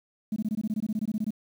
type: tone bursts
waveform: sine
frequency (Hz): 214.7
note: A3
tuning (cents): -42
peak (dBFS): -24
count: 16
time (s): 0.32-1.307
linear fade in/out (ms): 5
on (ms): 42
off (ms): 21
effects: tanh soft clip ceiling -21 dBFS + 9-bit